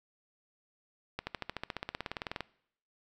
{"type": "accelerating click train", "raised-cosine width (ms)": 0.3, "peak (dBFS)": -19, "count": 21, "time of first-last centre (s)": [1.19, 2.407], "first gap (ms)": 80, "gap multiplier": 0.97, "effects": ["noise-tail reverb RT60 0.7 s tail -22 dB re dry"]}